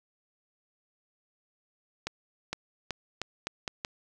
accelerating click train, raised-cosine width 0.2 ms, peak -15 dBFS, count 7, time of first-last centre 2.07-3.849 s, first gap 460 ms, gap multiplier 0.82, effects none

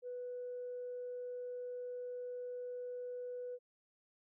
sine tone, 493.9 Hz, B4, in tune, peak -40 dBFS, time 0.02-3.59 s, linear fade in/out 50 ms, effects tanh soft clip ceiling -36 dBFS

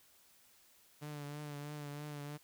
sawtooth tone with vibrato, 146.83 Hz, D3, in tune, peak -39 dBFS, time 1.01-2.38 s, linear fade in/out 20 ms, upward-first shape triangle, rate 3.1 Hz, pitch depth 43 cents each way, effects white hiss -66 dBFS RMS until 2.43 s

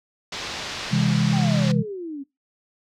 white low-pass noise, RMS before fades -32 dBFS, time 0.32-1.72 s, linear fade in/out 5 ms, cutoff 5200 Hz, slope 24 dB/octave
sine chord, C augmented, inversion none, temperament just, 130.81 / 163.52 / 204.4 Hz, C3 / E3 / G#3, 0 / -14 / -27 cents, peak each -22 dBFS, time 0.91-1.83 s, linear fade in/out 20 ms
sine exponential sweep, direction down, 820 to 267.5 Hz, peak -29 dBFS, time 1.32-2.24 s, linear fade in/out 20 ms
effects noise-tail reverb RT60 0.2 s tail -19 dB re dry

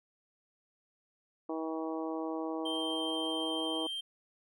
harmonic tone, 160.3 Hz, E3, 48 cents flat, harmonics 2 / 3 / 4 / 5 / 6 / 7, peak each -36 / -40 / -42 / -44 / -46 / -47 dBFS, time 1.49-3.87 s, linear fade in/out 5 ms
triangle tone, 3153 Hz, G7, 9 cents sharp, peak -34 dBFS, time 2.65-4.01 s, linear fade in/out 10 ms
effects none

